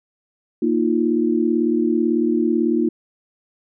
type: chord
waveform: sine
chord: Bb suspended fourth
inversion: none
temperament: equal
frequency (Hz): 233.1 / 311.1 / 349.2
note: Bb3 / Eb4 / F4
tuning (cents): 0 / 0 / 0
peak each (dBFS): -20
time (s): 0.62-2.89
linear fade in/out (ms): 5
effects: none